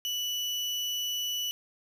35% pulse tone, 2960 Hz, F#7, in tune, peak -28 dBFS, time 0.05-1.51 s, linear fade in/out 0 ms, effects 9-bit

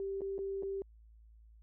sine tone with dropouts, 391.1 Hz, G4, 4 cents flat, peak -35 dBFS, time 0-0.82 s, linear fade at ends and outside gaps 1 ms, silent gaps 0.208-0.217 / 0.381-0.389 / 0.625-0.632 s, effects added 55 Hz sine -56 dBFS peak until 1.62 s

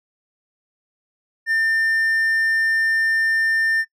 triangle tone, 1800 Hz, A6, 39 cents sharp, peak -15 dBFS, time 1.46-3.85 s, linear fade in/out 50 ms, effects noise-tail reverb RT60 0.1 s tail -22 dB re dry

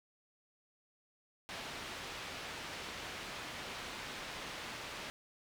white low-pass noise, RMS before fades -45 dBFS, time 1.49-5.1 s, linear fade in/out 0 ms, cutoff 3300 Hz, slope 12 dB/octave, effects none

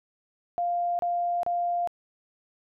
sine tone bursts, 698.5 Hz, F5, in tune, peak -24 dBFS, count 3, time 0.58-1.874 s, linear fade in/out 0 ms, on 410 ms, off 32 ms, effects none

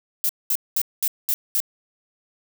violet noise bursts, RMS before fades -21 dBFS, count 6, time 0.24-1.602 s, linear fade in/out 0 ms, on 52 ms, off 210 ms, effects none

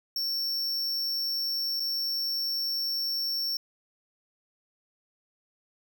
square tone with dropouts, 5450 Hz, F8, 43 cents flat, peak -28 dBFS, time 0.16-3.57 s, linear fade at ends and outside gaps 2 ms, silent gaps 1.798-1.802 s, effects none

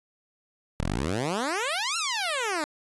10% pulse exponential two-way sweep, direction up then down, 35.22 to 1400 to 290.5 Hz, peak -18 dBFS, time 0.8-2.64 s, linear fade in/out 0 ms, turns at 1.97 s, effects resampled to 24000 Hz

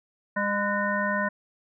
harmonic tone with a mistuned harmonic, 203 Hz, G#3, 39 cents flat, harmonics 1 / 3 / 5 / 7 / 9, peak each -30 / -30 / -30 / -30 / -30 dBFS, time 0.36-1.29 s, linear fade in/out 10 ms, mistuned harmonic 7, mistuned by +73 cents, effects none

